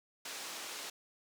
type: band-pass noise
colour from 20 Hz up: white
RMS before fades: -44 dBFS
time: 0.25-0.9 s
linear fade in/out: 5 ms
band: 300 to 6800 Hz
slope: 12 dB/octave
effects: none